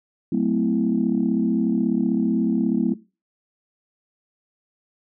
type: chord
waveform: sine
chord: F# half-diminished seventh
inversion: none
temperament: equal with one note detuned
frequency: 185 / 220 / 256.2 / 329.6 Hz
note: F#3 / A3 / C4 / E4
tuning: 0 / 0 / -36 / 0 cents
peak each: -24 / -22 / -23 / -25 dBFS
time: 0.32-2.94 s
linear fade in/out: 5 ms
effects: noise-tail reverb RT60 0.3 s tail -19 dB re dry + tanh soft clip ceiling -9 dBFS